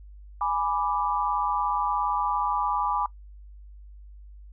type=chord; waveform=sine; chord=G# diminished; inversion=none; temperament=equal; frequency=830.6 / 987.8 / 1174.7 Hz; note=G#5 / B5 / D6; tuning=0 / 0 / 0 cents; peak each=-28 dBFS; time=0.41-3.06 s; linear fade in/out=2 ms; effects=noise-tail reverb RT60 0.1 s tail -19 dB re dry + added 50 Hz sine -43 dBFS peak until 4.52 s